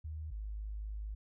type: tone pair in turn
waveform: sine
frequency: 77.78 / 52.25 Hz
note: D#2 / G#1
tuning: 0 / +11 cents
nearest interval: perfect fifth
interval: 689 cents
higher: first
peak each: -39 / -38 dBFS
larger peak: second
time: 0.04-0.31 / 0.31-1.15 s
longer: second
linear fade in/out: 10 ms
effects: none